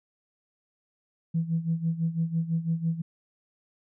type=tone with tremolo; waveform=sine; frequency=164.81 Hz; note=E3; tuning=in tune; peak=-21 dBFS; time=1.34-3.02 s; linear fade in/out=10 ms; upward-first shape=sine; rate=6 Hz; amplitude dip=80%; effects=tanh soft clip ceiling -17 dBFS